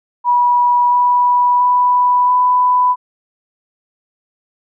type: tone with pitch steps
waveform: sine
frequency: 973 / 980.3 / 987.7 / 995.2 Hz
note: B5 / B5 / B5 / B5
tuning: -26 / -13 / 0 / +13 cents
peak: -9 dBFS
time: 0.24-2.96 s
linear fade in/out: 50 ms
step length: 680 ms
effects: none